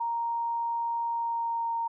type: tone with pitch glide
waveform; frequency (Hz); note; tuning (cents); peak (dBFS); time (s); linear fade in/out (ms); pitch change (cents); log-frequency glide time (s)
sine; 932.3 to 924.3; A#5 to A#5; 0 to -15; -27; 0-1.88; 10; -15; 1.08-1.76
effects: none